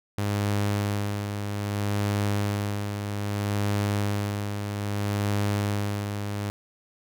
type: tone with tremolo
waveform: sawtooth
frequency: 102.3 Hz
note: G#2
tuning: 26 cents flat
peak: -19 dBFS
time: 0.18-6.5 s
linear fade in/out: 0 ms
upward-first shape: sine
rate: 0.62 Hz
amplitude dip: 50%
effects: none